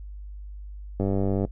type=click train; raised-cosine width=2 ms; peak=-13 dBFS; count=45; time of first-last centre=1-1.45 s; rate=97.8 Hz; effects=noise-tail reverb RT60 0.1 s tail -19 dB re dry + added 50 Hz sine -36 dBFS peak until 1.51 s